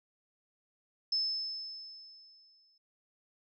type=tone with exponential decay; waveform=sine; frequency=5240 Hz; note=E8; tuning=11 cents flat; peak=-27 dBFS; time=1.12-2.78 s; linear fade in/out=5 ms; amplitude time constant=360 ms; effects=none